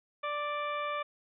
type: harmonic tone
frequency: 588 Hz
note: D5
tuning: 2 cents sharp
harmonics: 1 / 2 / 3 / 4 / 5 / 6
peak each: -37 / -34 / -44 / -41 / -51 / -48 dBFS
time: 0.23-1.03 s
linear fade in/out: 10 ms
effects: none